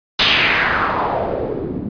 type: noise with low-pass filter sweep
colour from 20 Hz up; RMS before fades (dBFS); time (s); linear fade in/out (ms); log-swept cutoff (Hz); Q
white; -18; 0.19-1.89; 5; 3700 to 230; 2.7
effects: resampled to 11025 Hz